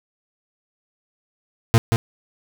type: tone with echo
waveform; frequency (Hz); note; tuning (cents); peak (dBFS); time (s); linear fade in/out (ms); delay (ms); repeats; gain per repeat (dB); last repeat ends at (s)
40% pulse; 114.3; A#2; -34; -9; 1.74-1.78; 0; 180; 1; -5; 1.96
effects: none